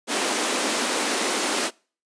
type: high-pass noise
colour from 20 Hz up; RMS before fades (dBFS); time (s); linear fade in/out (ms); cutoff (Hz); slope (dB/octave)
pink; -24; 0.07-1.71; 50; 230; 48
effects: noise-tail reverb RT60 0.4 s tail -25 dB re dry + resampled to 22050 Hz